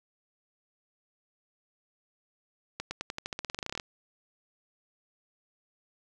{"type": "accelerating click train", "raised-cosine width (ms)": 0.2, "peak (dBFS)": -17, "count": 19, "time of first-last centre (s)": [2.8, 3.798], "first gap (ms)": 110, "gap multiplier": 0.91, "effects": []}